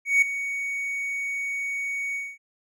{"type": "tone with ADSR envelope", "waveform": "triangle", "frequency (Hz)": 2236, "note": "C#7", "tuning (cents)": 14, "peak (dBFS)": -12, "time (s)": [0.05, 2.38], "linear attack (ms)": 170, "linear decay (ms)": 5, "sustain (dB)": -13, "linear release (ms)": 230, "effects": []}